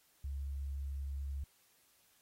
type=tone; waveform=sine; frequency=69.3 Hz; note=C#2; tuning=in tune; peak=-37 dBFS; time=0.24-1.44 s; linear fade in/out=5 ms; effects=white hiss -70 dBFS RMS until 2.21 s + AAC 48 kbps